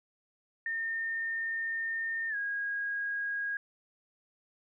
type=tone with pitch glide; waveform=sine; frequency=1819 to 1639.4 Hz; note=A#6 to G#6; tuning=-43 to -23 cents; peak=-31 dBFS; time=0.66-3.57 s; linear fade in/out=2 ms; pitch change=-180 cents; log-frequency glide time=2.29-2.36 s; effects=none